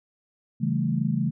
sine chord, A dominant seventh, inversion first, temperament equal, 138.59 / 164.81 / 196 / 220 Hz, C#3 / E3 / G3 / A3, 0 / 0 / 0 / 0 cents, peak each -27 / -27 / -30 / -27 dBFS, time 0.6-1.31 s, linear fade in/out 20 ms, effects none

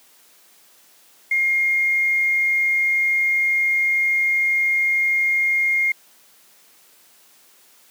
sine tone with quantisation, 2131 Hz, C7, 31 cents sharp, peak -16 dBFS, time 1.31-5.92 s, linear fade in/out 5 ms, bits 7, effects white hiss -53 dBFS RMS until 7.9 s + high-pass 200 Hz 12 dB/octave

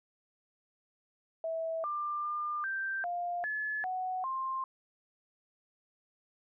sine tone with pitch steps, 652 / 1191 / 1201 / 1568 / 702 / 1716 / 742 / 1055 Hz, E5 / D6 / D6 / G6 / F5 / A6 / F#5 / C6, -19 / +24 / +38 / 0 / +9 / -44 / +5 / +14 cents, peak -32 dBFS, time 1.44-4.64 s, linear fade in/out 2 ms, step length 400 ms, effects none

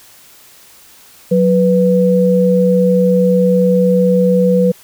sine tone pair together, 183.14 / 493.9 Hz, F#3 / B4, -17 / 0 cents, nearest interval octave + perfect fourth, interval 1717 cents, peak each -11 dBFS, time 1.31-4.72 s, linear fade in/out 10 ms, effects white hiss -43 dBFS RMS until 4.83 s

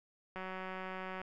click train, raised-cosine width 0.5 ms, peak -28 dBFS, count 161, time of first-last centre 0.36-1.216 s, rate 187 Hz, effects none

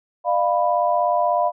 sine chord, B diminished, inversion first, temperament equal with one note detuned, 602.1 / 698.5 / 987.8 Hz, D5 / F5 / B5, +43 / 0 / 0 cents, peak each -22 / -19 / -22 dBFS, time 0.24-1.52 s, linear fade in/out 50 ms, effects none

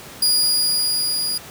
sawtooth tone with level ramp, 4872 Hz, D#8, 37 cents flat, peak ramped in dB -11 to -18 dBFS, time 0.22-1.38 s, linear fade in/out 5 ms, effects pink hiss -38 dBFS RMS until 1.5 s + high-pass 100 Hz 12 dB/octave

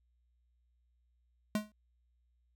square tone with exponential decay, 211.7 Hz, G#3, 33 cents sharp, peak -27 dBFS, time 1.55-1.72 s, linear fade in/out 2 ms, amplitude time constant 35 ms, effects added 60 Hz sine -70 dBFS peak until 2.55 s

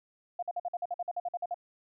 sine tone bursts, 705 Hz, F5, 16 cents sharp, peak -30 dBFS, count 14, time 0.39-1.544 s, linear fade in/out 5 ms, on 36 ms, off 50 ms, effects none

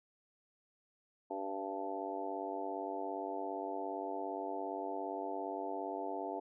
harmonic tone with a mistuned harmonic, 97.4 Hz, G2, 11 cents flat, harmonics 3 / 4 / 5 / 6 / 7 / 8 / 9, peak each -45 / -44 / -46 / -50 / -42 / -49 / -44 dBFS, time 1.3-6.4 s, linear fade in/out 10 ms, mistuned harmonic 6, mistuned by +24 cents, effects none

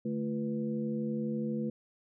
sine tone cluster, 147.8 / 220 / 345.5 / 491.3 Hz, D3 / A3 / F4 / B4, +11 / 0 / -19 / -9 cents, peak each -40 / -32 / -40 / -40 dBFS, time 0.05-1.7 s, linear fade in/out 5 ms, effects none

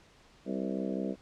harmonic tone with a mistuned harmonic, 65.3 Hz, C2, 3 cents flat, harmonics 3 / 4 / 5 / 6 / 7 / 8 / 9 / 10, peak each -35 / -37 / -39 / -41 / -42 / -43 / -44 / -45 dBFS, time 0.45-1.16 s, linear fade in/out 50 ms, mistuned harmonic 7, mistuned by +45 cents, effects pink hiss -60 dBFS RMS until 1.21 s + low-pass 6000 Hz 12 dB/octave

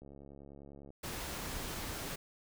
click train, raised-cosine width 2 ms, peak -39 dBFS, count 63, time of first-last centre 0.02-0.904 s, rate 70.1 Hz
pink noise, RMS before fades -41 dBFS, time 1.03-2.16 s, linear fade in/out 10 ms
effects none

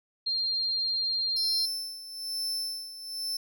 sine tone, 4196 Hz, C8, 4 cents sharp, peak -26 dBFS, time 0.26-1.66 s, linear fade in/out 10 ms
40% pulse tone with tremolo, 5300 Hz, E8, 9 cents sharp, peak -28 dBFS, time 1.36-3.37 s, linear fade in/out 5 ms, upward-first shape sine, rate 1.1 Hz, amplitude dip 75%
effects none

